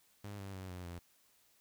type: tone with pitch steps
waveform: sawtooth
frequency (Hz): 102 / 97.9 / 93.97 / 90.19 / 86.57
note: G#2 / G2 / F#2 / F#2 / F2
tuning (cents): -31 / -2 / +27 / -44 / -15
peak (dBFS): -40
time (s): 0.24-0.99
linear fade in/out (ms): 5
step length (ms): 150
effects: white hiss -70 dBFS RMS until 1.6 s